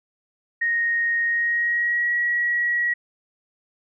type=tone with pitch glide; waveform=sine; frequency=1864.7 to 1916 Hz; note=A#6 to A#6; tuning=0 to +47 cents; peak=-19 dBFS; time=0.61-2.94 s; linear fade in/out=10 ms; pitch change=+47 cents; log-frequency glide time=1.25-2.12 s; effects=none